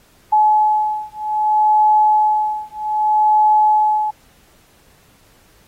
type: beating tone pair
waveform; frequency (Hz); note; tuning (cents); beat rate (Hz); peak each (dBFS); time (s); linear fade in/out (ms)
sine; 853 / 853.63; G#5 / G#5; +46 / +47; 0.63; -15; 0.32-4.11; 10
effects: pink hiss -53 dBFS RMS until 5.67 s + AAC 48 kbps